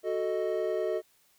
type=chord; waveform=triangle; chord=D# diminished; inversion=first; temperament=equal; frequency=370 / 440 / 622.3 Hz; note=F#4 / A4 / D#5; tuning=0 / 0 / 0 cents; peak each=-30 / -30 / -30 dBFS; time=0.03-1.02 s; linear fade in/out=50 ms; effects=white hiss -66 dBFS RMS until 1.38 s